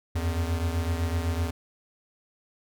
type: beating tone pair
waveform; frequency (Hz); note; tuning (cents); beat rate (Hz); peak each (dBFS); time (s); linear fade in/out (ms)
square; 82.41 / 90.31; E2 / F#2; 0 / -41; 7.9; -27 / -32; 0.15-1.51; 10
effects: none